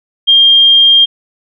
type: tone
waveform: sine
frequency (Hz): 3208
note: G7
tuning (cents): +39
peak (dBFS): -3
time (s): 0.27-1.06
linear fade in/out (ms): 20
effects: none